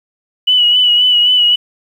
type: tone with vibrato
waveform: sine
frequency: 2950 Hz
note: F#7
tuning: 6 cents flat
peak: -7 dBFS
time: 0.47-1.56 s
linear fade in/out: 10 ms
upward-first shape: sine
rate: 3.8 Hz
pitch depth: 35 cents each way
effects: 7-bit